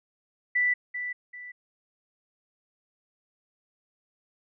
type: tone with echo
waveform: sine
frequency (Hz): 1975.5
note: B6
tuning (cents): 0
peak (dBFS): -21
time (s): 0.55-0.74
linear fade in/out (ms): 10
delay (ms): 390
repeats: 2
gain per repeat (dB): -9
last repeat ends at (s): 1.52
effects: none